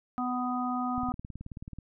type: harmonic tone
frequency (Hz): 249.1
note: B3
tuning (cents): +15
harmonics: 1 / 3 / 4 / 5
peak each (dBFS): -31 / -34 / -43 / -34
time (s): 0.18-1.12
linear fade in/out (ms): 0
type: click train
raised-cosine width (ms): 5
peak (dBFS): -28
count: 16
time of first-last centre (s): 0.98-1.786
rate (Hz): 18.6
effects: none